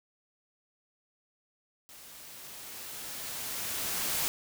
white noise with level ramp, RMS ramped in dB -51 to -30 dBFS, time 1.89-4.28 s, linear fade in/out 0 ms, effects none

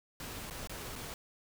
pink noise with dropouts, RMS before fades -43 dBFS, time 0.2-1.14 s, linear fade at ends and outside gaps 1 ms, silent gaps 0.5-0.508 / 0.673-0.695 / 0.956-0.96 s, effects none

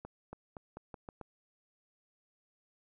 accelerating click train, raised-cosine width 1 ms, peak -30 dBFS, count 7, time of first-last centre 0.05-1.213 s, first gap 280 ms, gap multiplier 0.85, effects none

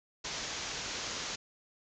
white low-pass noise, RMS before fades -39 dBFS, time 0.24-1.36 s, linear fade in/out 10 ms, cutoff 7000 Hz, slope 96 dB/octave, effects none

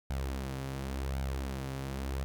sawtooth tone with flanger, 67 Hz, C2, 42 cents sharp, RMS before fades -36 dBFS, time 0.1-2.24 s, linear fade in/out 0 ms, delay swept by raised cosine 1.3 to 7.2 ms, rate 0.91 Hz, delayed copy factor +0.55, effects none

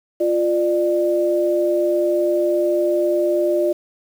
sine tone pair together, 349.2 / 597.4 Hz, F4 / D5, 0 / +29 cents, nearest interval major sixth, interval 929 cents, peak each -18 dBFS, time 0.2-3.73 s, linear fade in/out 10 ms, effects 7-bit

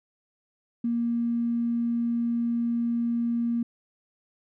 triangle tone with tanh clipping, 235 Hz, A#3, 14 cents sharp, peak -23 dBFS, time 0.84-3.63 s, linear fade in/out 5 ms, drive 3 dB, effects none

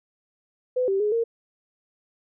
sine tone with pitch steps, 504 / 389.4 / 419.2 / 461.4 Hz, B4 / G4 / G#4 / A#4, +35 / -12 / +16 / -18 cents, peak -20 dBFS, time 0.76-1.24 s, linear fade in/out 10 ms, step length 120 ms, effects none

